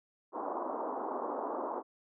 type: band-pass noise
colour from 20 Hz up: white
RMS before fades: -37 dBFS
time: 0.32-1.83 s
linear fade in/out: 50 ms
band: 250 to 1100 Hz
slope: 48 dB/octave
effects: none